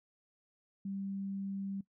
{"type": "tone", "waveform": "sine", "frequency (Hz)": 196, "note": "G3", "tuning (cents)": 0, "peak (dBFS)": -36, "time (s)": [0.85, 1.81], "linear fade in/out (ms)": 5, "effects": ["noise-tail reverb RT60 0.1 s tail -19 dB re dry"]}